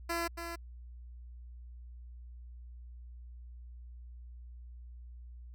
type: tone with echo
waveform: 10% pulse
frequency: 338.5 Hz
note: E4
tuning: 46 cents sharp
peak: -24 dBFS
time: 0.09-0.28 s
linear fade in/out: 10 ms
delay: 280 ms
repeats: 1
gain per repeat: -7 dB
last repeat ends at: 0.56 s
effects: added 60 Hz sine -46 dBFS peak until 5.54 s